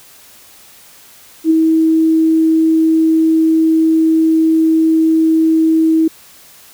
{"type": "tone with ADSR envelope", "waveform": "sine", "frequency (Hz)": 321.2, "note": "E4", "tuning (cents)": -45, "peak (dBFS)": -5, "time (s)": [1.44, 6.08], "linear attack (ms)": 64, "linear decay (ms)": 12, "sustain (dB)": -3, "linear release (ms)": 6, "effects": ["white hiss -42 dBFS RMS until 6.73 s"]}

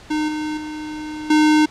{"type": "tone with level steps", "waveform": "square", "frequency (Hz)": 305.8, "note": "D#4", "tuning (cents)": -30, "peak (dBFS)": [-19, -23, -28, -12], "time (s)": [0.1, 1.66], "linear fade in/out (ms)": 10, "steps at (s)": [0.28, 0.57, 1.3], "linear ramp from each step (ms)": 5, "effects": ["pink hiss -43 dBFS RMS until 1.7 s", "low-pass 6000 Hz 12 dB/octave"]}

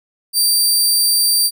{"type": "tone", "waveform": "20% pulse", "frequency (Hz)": 4675, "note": "D8", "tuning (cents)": -9, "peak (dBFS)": -6, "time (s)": [0.33, 1.51], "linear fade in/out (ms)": 50, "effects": []}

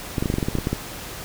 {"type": "clicks", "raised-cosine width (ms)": 3, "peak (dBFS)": -9, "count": 12, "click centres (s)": [0.182, 0.225, 0.258, 0.301, 0.34, 0.384, 0.428, 0.485, 0.553, 0.586, 0.671, 0.73], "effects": ["pink hiss -35 dBFS RMS until 1.24 s"]}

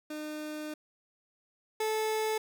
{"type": "tone pair in turn", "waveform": "30% pulse", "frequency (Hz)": [304.4, 435.6], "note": ["D#4", "A4"], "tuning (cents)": [-38, -17], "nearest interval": "tritone", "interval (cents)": 621, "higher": "second", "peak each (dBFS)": [-34, -26], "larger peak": "second", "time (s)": [[0.1, 0.74], [1.8, 2.38]], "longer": "first", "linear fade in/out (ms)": 5, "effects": []}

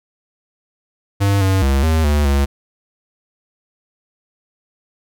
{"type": "tone with pitch steps", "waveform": "square", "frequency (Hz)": [99.6, 95.6, 68.2, 79.8, 73.6, 69.8], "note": ["G2", "G2", "C#2", "D#2", "D2", "C#2"], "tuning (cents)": [28, -43, -28, 44, 4, 13], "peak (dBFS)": -13, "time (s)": [1.2, 2.46], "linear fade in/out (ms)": 20, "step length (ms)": 210, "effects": []}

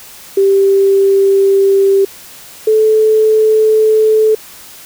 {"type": "tone pair in turn", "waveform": "sine", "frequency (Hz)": [392, 435], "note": ["G4", "A4"], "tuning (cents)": [0, -20], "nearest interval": "major second", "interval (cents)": 180, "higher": "second", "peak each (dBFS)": -6, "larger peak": "neither", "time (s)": [[0.37, 2.05], [2.67, 4.35]], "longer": "neither", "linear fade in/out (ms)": 5, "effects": ["white hiss -35 dBFS RMS until 4.85 s"]}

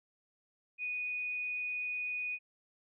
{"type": "tone", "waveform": "sine", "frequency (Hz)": 2477, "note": "D#7", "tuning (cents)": -8, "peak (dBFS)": -34, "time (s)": [0.78, 2.39], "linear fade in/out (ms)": 50, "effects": []}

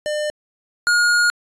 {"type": "tone pair in turn", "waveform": "square", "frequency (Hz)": [600, 1432], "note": ["D5", "F6"], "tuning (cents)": [37, 43], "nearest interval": "octave + minor third", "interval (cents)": 1506, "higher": "second", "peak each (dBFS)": [-21, -14], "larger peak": "second", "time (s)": [[0.06, 0.3], [0.87, 1.3]], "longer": "second", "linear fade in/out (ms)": 0, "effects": ["resampled to 22050 Hz"]}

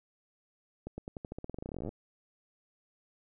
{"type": "accelerating click train", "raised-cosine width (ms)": 2, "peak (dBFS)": -26, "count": 26, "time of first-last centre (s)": [0.87, 1.891], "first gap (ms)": 110, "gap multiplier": 0.9, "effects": []}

